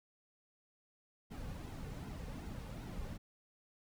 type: noise with flanger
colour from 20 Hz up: brown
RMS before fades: -45 dBFS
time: 1.3-3.18 s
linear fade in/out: 20 ms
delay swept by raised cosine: 1.7 to 3.1 ms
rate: 2.6 Hz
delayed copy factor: -0.6
effects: none